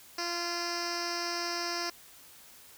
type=tone with low-pass filter; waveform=10% pulse; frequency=345.2 Hz; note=F4; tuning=20 cents flat; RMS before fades=-34 dBFS; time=0.18-1.9 s; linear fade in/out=5 ms; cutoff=5400 Hz; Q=4.4; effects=white hiss -54 dBFS RMS until 2.77 s